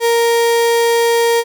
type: tone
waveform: 35% pulse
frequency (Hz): 466.2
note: A#4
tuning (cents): 0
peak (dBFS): -9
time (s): 0-1.44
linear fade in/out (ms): 50
effects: none